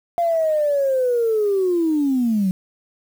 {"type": "linear sweep", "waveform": "sine", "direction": "down", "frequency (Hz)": [694, 180.7], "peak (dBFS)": -15, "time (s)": [0.18, 2.51], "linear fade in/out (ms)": 0, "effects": ["tanh soft clip ceiling -11 dBFS", "7-bit"]}